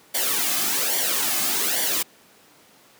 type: noise with flanger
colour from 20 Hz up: white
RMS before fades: -23 dBFS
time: 0.14-2.03 s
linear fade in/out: 10 ms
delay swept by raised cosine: 0.76 to 2.16 ms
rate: 1.2 Hz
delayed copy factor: -0.7
effects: pink hiss -53 dBFS RMS until 2.99 s + high-pass 200 Hz 12 dB/octave